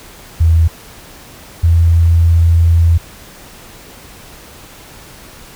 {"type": "tone pair in turn", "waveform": "sine", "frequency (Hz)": [81.9, 83.77], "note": ["E2", "E2"], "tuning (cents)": [-11, 28], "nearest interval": "unison", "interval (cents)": 39, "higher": "second", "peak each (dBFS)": -6, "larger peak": "neither", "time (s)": [[0.4, 0.68], [1.63, 2.98]], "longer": "second", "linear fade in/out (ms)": 10, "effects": ["pink hiss -37 dBFS RMS until 5.55 s"]}